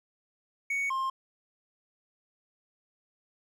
triangle tone pair in turn, 2229 / 1059.9 Hz, C#7 / C6, +9 / +22 cents, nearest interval octave + minor second, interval 1287 cents, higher first, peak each -26 dBFS, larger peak neither, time 0.7-0.9 / 0.9-1.1 s, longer neither, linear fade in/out 5 ms, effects none

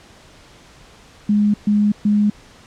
sine tone bursts, 207.7 Hz, G#3, in tune, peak -12 dBFS, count 3, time 1.29-2.3 s, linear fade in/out 5 ms, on 250 ms, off 130 ms, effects pink hiss -46 dBFS RMS until 2.66 s + low-pass 7000 Hz 12 dB/octave

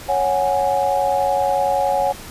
sine chord, C# suspended fourth, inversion none, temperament equal, 554.4 / 740 / 830.6 Hz, C#5 / F#5 / G#5, 0 / 0 / 0 cents, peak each -20 dBFS, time 0.08-2.13 s, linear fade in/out 20 ms, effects pink hiss -36 dBFS RMS until 2.3 s + resampled to 32000 Hz

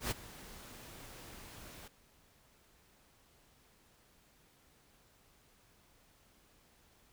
pink noise with ADSR envelope, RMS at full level -34 dBFS, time 0-1.88 s, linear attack 110 ms, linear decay 18 ms, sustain -18 dB, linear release 4 ms, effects pink hiss -67 dBFS RMS until 7.12 s

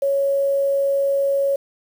sine tone with quantisation, 554.4 Hz, C#5, in tune, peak -16 dBFS, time 0.02-1.56 s, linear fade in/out 5 ms, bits 7, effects none

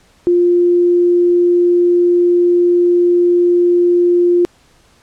sine tone, 350.8 Hz, F4, 8 cents sharp, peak -8 dBFS, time 0.27-4.45 s, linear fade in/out 0 ms, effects pink hiss -51 dBFS RMS until 5.02 s + low-pass 9000 Hz 12 dB/octave

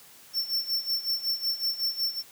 square tone with tremolo, 5410 Hz, E8, 44 cents sharp, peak -24 dBFS, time 0.33-2.23 s, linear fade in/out 50 ms, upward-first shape sine, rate 5.4 Hz, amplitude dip 80%, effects white hiss -52 dBFS RMS until 2.31 s + high-pass 80 Hz 12 dB/octave

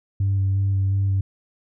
sine tone with vibrato, 97.5 Hz, G2, 9 cents flat, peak -16 dBFS, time 0.2-1.21 s, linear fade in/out 5 ms, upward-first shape square, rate 2.8 Hz, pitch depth 12 cents each way, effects tanh soft clip ceiling -15 dBFS

